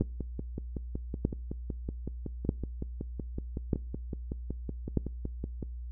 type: two click trains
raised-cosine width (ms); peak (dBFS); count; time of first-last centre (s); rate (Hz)
3; -22 / -13; 31 / 5; 0.02-5.627 / 0.01-4.973; 5.35 / 0.806
effects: noise-tail reverb RT60 0.4 s tail -25 dB re dry + added 60 Hz sine -37 dBFS peak until 5.91 s